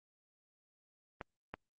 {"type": "clicks", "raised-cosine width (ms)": 0.5, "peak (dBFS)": -26, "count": 2, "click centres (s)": [1.212, 1.54], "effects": ["Opus 32 kbps"]}